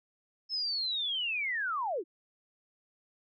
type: linear sweep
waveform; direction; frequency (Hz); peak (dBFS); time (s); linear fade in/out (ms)
sine; down; 5274 to 293.7; -30; 0.49-2.04; 50
effects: none